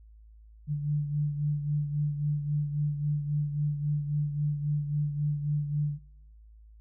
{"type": "beating tone pair", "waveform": "sine", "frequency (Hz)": [146.83, 150.53], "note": ["D3", "D3"], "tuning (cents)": [0, 43], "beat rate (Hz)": 3.7, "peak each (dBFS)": [-27, -35], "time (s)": [0.67, 5.99], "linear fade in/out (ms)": 50, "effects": ["noise-tail reverb RT60 0.9 s tail -25 dB re dry", "added 54 Hz sine -50 dBFS peak until 6.8 s"]}